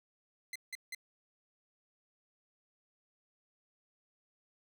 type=tone bursts; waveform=sawtooth; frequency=2056 Hz; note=C7; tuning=31 cents flat; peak=-36 dBFS; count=3; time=0.53-0.948 s; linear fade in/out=2 ms; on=26 ms; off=170 ms; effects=none

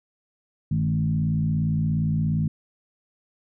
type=tone with frequency modulation; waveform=sine; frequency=155.56 Hz; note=D#3; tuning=in tune; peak=-20 dBFS; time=0.71-2.48 s; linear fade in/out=5 ms; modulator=57.2 Hz; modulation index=1; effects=none

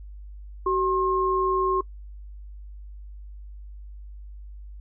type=tone pair together; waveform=sine; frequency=377.7 / 1069.7 Hz; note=F#4 / C6; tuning=+36 / +38 cents; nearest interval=octave + tritone; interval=1802 cents; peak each=-23 dBFS; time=0.66-1.81 s; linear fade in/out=5 ms; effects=noise-tail reverb RT60 0.1 s tail -21 dB re dry + added 50 Hz sine -38 dBFS peak until 4.8 s

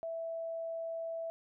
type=tone; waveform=sine; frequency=659.3 Hz; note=E5; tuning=in tune; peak=-36 dBFS; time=0.03-1.3 s; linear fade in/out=0 ms; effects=none

